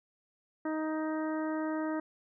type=harmonic tone; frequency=312.8 Hz; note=D#4; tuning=9 cents sharp; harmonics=1 / 2 / 3 / 4 / 5 / 6; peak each=-32 / -38 / -42 / -44 / -46 / -48 dBFS; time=0.65-2 s; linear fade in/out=5 ms; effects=none